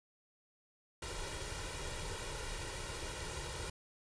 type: noise with comb filter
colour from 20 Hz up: pink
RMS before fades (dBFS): -42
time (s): 1.02-3.7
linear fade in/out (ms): 5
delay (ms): 2.1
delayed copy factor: +0.7
effects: resampled to 22050 Hz